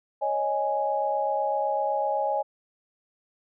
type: chord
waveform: sine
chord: C# suspended second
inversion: none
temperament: equal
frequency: 554.4 / 622.3 / 830.6 Hz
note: C#5 / D#5 / G#5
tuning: 0 / 0 / 0 cents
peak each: -29 / -29 / -26 dBFS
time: 0.21-2.43 s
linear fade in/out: 20 ms
effects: none